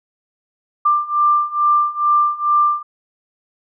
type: beating tone pair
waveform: sine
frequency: 1185 / 1187.3 Hz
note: D6 / D6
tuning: +15 / +19 cents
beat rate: 2.3 Hz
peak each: -17 / -15 dBFS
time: 0.85-2.83 s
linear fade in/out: 10 ms
effects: none